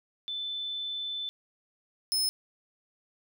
sine / sawtooth tone pair in turn, 3520 / 5197 Hz, A7 / E8, 0 / -25 cents, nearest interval perfect fifth, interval 675 cents, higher second, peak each -32 / -23 dBFS, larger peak second, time 0.28-1.29 / 2.12-2.29 s, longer first, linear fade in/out 0 ms, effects none

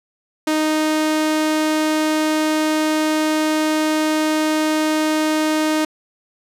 sawtooth tone, 310 Hz, D#4, 6 cents flat, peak -12 dBFS, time 0.47-5.85 s, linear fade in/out 5 ms, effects low-pass 12000 Hz 12 dB/octave

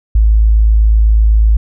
sine tone, 54 Hz, A1, 32 cents flat, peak -5 dBFS, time 0.15-1.57 s, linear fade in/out 5 ms, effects none

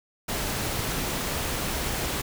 pink noise, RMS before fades -29 dBFS, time 0.28-2.22 s, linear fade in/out 10 ms, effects none

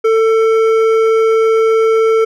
sine tone with hard clipping, 446.1 Hz, A4, 24 cents sharp, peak -10 dBFS, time 0.04-2.25 s, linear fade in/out 10 ms, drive 9 dB, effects none

